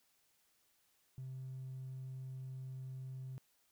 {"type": "tone", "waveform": "triangle", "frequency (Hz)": 130.81, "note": "C3", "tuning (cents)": 0, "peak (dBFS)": -40, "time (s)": [1.18, 3.38], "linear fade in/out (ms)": 0, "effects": ["tanh soft clip ceiling -40 dBFS", "white hiss -75 dBFS RMS until 3.71 s"]}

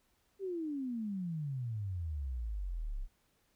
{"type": "exponential sweep", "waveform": "sine", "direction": "down", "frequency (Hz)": [401.1, 30.87], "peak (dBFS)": -35, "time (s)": [0.39, 3.08], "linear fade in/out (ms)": 50, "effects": ["pink hiss -74 dBFS RMS until 3.55 s"]}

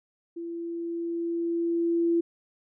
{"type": "tone with level ramp", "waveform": "sine", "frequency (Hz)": 337.9, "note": "E4", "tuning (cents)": 43, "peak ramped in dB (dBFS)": [-33, -20], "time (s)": [0.36, 2.21], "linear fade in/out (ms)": 10, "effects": []}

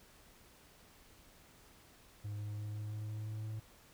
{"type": "tone with pitch steps", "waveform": "triangle", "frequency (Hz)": [103.8, 104.52, 105.25, 105.98, 106.72, 107.46, 108.21, 108.96], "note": ["G#2", "G#2", "G#2", "G#2", "G#2", "A2", "A2", "A2"], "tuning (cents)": [0, 12, 24, 36, 48, -40, -28, -16], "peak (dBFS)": -37, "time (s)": [2.24, 3.6], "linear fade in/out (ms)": 10, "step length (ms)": 170, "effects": ["pink hiss -62 dBFS RMS until 3.93 s"]}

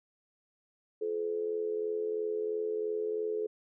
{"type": "tone with amplitude modulation", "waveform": "sine", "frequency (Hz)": 429.7, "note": "A4", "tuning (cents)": -41, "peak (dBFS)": -27, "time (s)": [1.01, 3.47], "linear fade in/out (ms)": 10, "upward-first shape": "sine", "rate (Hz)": 83, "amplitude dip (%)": 70, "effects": []}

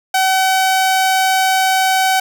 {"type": "tone", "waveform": "sawtooth", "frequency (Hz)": 759, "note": "F#5", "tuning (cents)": 44, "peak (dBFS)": -8, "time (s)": [0.14, 2.2], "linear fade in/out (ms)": 5, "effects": []}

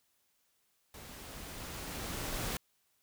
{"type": "noise with level ramp", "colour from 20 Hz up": "pink", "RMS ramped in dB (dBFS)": [-50, -36], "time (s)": [0.94, 2.57], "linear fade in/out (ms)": 2, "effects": ["white hiss -75 dBFS RMS until 3.02 s"]}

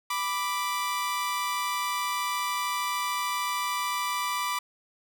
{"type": "tone pair together", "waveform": "sawtooth", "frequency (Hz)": [988, 1174.9], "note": ["B5", "D6"], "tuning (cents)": [0, 0], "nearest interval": "minor third", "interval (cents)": 300, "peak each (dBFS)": [-27, -26], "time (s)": [0.1, 4.59], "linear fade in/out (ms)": 5, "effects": []}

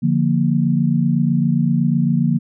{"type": "chord", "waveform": "sine", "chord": "Bb major", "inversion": "first", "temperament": "equal", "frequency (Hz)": [146.83, 174.61, 233.1], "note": ["D3", "F3", "Bb3"], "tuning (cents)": [0, 0, 0], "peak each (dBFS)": -18, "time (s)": [0.02, 2.39], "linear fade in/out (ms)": 20, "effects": []}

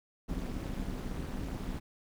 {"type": "noise with amplitude modulation", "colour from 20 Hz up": "brown", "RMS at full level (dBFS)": -33, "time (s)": [0.28, 1.8], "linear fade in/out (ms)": 20, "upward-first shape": "sine", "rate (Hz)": 220, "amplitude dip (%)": 95, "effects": []}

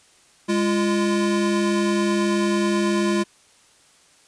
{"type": "tone pair together", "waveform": "square", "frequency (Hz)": [204.8, 344.4], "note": ["G#3", "F4"], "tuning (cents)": [-24, -24], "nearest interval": "major sixth", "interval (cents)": 900, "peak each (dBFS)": -22, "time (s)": [0.48, 3.24], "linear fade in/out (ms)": 20, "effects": ["white hiss -55 dBFS RMS until 4.27 s", "resampled to 22050 Hz"]}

